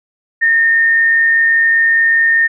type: tone with amplitude modulation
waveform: sine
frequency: 1827 Hz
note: A#6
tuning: 35 cents flat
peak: -7 dBFS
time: 0.41-2.48 s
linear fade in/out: 20 ms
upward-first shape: sine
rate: 145 Hz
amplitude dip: 25%
effects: none